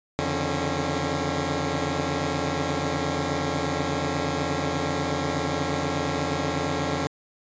10% pulse tone cluster, 86.3 / 141.6 / 149.9 / 271.6 Hz, F2 / C#3 / D3 / C#4, -20 / +37 / +36 / -35 cents, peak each -22 dBFS, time 0.19-7.07 s, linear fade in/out 0 ms, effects resampled to 16000 Hz

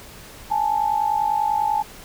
sine tone pair together, 829.9 / 880 Hz, G#5 / A5, -1 / 0 cents, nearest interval minor second, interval 101 cents, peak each -21 dBFS, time 0.5-1.83 s, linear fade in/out 20 ms, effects pink hiss -42 dBFS RMS until 2.04 s

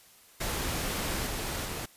pink noise with level steps, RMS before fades -32 / -34 / -36 dBFS, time 0.4-1.86 s, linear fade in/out 10 ms, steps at 1.26 / 1.65 s, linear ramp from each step 10 ms, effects white hiss -57 dBFS RMS until 1.96 s + resampled to 32000 Hz

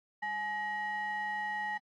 triangle ring-modulated tone, 523.3 Hz, C5, in tune, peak -28 dBFS, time 0.22-1.78 s, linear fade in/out 10 ms, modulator 1370 Hz, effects AAC 32 kbps

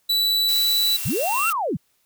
45% pulse tone, 3951 Hz, B7, in tune, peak -18 dBFS, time 0.09-0.97 s, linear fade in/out 10 ms
blue noise, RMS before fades -29 dBFS, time 0.48-1.53 s, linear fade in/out 10 ms
square tone with exponential growth, 2729 Hz, F7, 41 cents flat, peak -21 dBFS, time 0.58-1.5 s, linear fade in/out 1 ms, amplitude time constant 200 ms
sine linear two-way sweep, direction up then down, 73.1 to 1400 to 101.4 Hz, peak -21 dBFS, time 1.05-1.77 s, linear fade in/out 10 ms, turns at 1.49 s
effects white hiss -66 dBFS RMS until 2.05 s

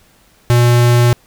square tone, 120.5 Hz, B2, 42 cents flat, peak -8 dBFS, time 0.5-1.13 s, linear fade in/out 0 ms, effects pink hiss -51 dBFS RMS until 1.26 s

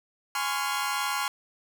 sawtooth chord, Db major seventh, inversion second, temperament equal with one note detuned, 830.6 / 1027.9 / 1108.7 / 1396.9 Hz, Ab5 / C6 / Db6 / F6, 0 / -31 / 0 / 0 cents, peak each -29 dBFS, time 0.35-1.28 s, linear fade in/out 2 ms, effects none

